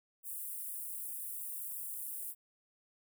white high-pass noise, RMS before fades -42 dBFS, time 0.23-2.35 s, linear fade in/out 50 ms, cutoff 8800 Hz, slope 48 dB/octave, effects none

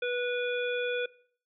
harmonic tone, 490 Hz, B4, 14 cents flat, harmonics 1 / 3 / 5 / 7, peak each -30 / -35 / -36 / -41 dBFS, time 0.02-1.06 s, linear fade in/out 5 ms, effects noise-tail reverb RT60 0.5 s tail -20 dB re dry

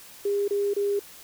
sine tone bursts, 404.5 Hz, G#4, 46 cents flat, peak -22 dBFS, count 3, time 0.25-0.994 s, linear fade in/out 5 ms, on 230 ms, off 27 ms, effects white hiss -47 dBFS RMS until 1.23 s

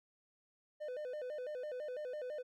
triangle tone with vibrato, 550 Hz, C#5, 14 cents flat, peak -38 dBFS, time 0.8-2.43 s, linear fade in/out 20 ms, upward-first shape square, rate 6 Hz, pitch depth 160 cents each way, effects none

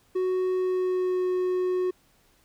triangle tone with pitch glide, 370 to 365.8 Hz, F#4 to F#4, 0 to -20 cents, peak -21 dBFS, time 0.15-1.91 s, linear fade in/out 10 ms, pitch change -20 cents, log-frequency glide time 0.54-1.26 s, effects pink hiss -63 dBFS RMS until 2.44 s

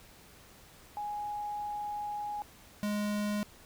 sine / square tone pair in turn, 830.6 / 207.7 Hz, G#5 / G#3, 0 / 0 cents, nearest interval 2 octaves, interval 2400 cents, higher first, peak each -34 / -31 dBFS, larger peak second, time 0.97-2.42 / 2.83-3.43 s, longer first, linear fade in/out 0 ms, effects pink hiss -56 dBFS RMS until 3.65 s

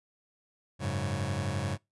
sawtooth chord, F# suspended second, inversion none, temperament just, 92.5 / 104.06 / 138.75 Hz, F#2 / G#2 / C#3, 0 / +4 / +2 cents, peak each -30 dBFS, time 0.79-1.78 s, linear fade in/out 50 ms, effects noise-tail reverb RT60 0.2 s tail -24 dB re dry + resampled to 24000 Hz

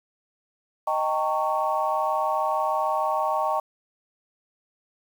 sine chord, Eb dominant seventh, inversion none, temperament equal with one note detuned, 622.3 / 784 / 910.5 / 1108.7 Hz, Eb5 / G5 / Bb5 / Db6, 0 / 0 / -41 / 0 cents, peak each -27 dBFS, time 0.87-3.6 s, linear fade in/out 5 ms, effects tanh soft clip ceiling -11 dBFS + 8-bit

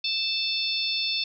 harmonic tone with a mistuned harmonic, 880 Hz, A5, in tune, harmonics 3 / 4 / 5 / 6, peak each -31 / -29 / -29 / -32 dBFS, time 0.04-1.24 s, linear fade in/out 5 ms, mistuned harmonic 4, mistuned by +22 cents, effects none

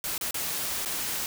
white noise with dropouts, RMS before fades -31 dBFS, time 0.04-1.26 s, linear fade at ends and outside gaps 1 ms, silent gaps 0.179-0.211 / 0.309-0.343 / 0.85-0.858 s, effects none

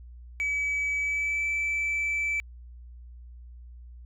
sine tone with pitch glide, 2286 to 2318 Hz, D7 to D7, -47 to -23 cents, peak -23 dBFS, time 0.4-2.4 s, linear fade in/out 0 ms, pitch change +24 cents, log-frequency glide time 1-1.46 s, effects tanh soft clip ceiling -24 dBFS + added 60 Hz sine -43 dBFS peak until 4.05 s

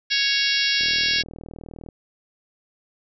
harmonic tone, 554.4 Hz, C#5, in tune, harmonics 3 / 4 / 5 / 6 / 7 / 8 / 9 / 10, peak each -27 / -27 / -27 / -27 / -27 / -27 / -27 / -27 dBFS, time 0.1-1.23 s, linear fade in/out 20 ms
click train, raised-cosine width 2 ms, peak -25 dBFS, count 44, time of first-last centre 0.81-1.888 s, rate 39.9 Hz
effects none

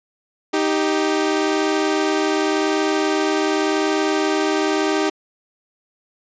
sawtooth tone pair together, 311.1 / 392 Hz, D#4 / G4, 0 / 0 cents, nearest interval major third, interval 400 cents, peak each -16 dBFS, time 0.53-5.1 s, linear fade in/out 10 ms, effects resampled to 16000 Hz

